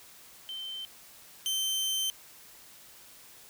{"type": "tone pair in turn", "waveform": ["sine", "sawtooth"], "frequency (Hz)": [3100, 3100], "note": ["G7", "G7"], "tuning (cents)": [-20, -20], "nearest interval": "unison", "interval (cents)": 0, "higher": "neither", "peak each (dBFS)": [-36, -25], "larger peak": "second", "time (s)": [[0.49, 0.85], [1.46, 2.1]], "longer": "second", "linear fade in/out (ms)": 0, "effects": ["white hiss -53 dBFS RMS until 3.49 s"]}